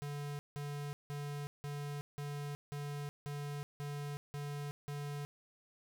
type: tone bursts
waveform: square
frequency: 144.7 Hz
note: D3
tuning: 25 cents flat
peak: -40 dBFS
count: 10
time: 0.02-5.25 s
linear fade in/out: 0 ms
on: 370 ms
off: 170 ms
effects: none